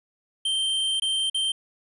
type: tone with dropouts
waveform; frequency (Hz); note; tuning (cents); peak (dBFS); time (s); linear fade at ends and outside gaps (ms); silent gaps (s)
square; 3136; G7; 0; -23; 0.45-1.52; 5; 0.999-1.02 / 1.299-1.344
effects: resampled to 24000 Hz